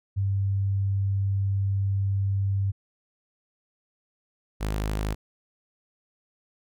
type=tone pair in turn; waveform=sine / sawtooth; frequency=98.3 / 52.33 Hz; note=G2 / G#1; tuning=+5 / +14 cents; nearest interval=major seventh; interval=1091 cents; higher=first; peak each=-22 dBFS; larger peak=neither; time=0.16-2.72 / 4.6-5.15 s; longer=first; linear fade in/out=20 ms; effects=none